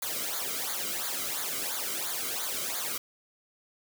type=noise with flanger; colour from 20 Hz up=white; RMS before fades=-33 dBFS; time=0.02-2.98 s; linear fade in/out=5 ms; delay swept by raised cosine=0.36 to 1.17 ms; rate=2.9 Hz; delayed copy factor=-0.8; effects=none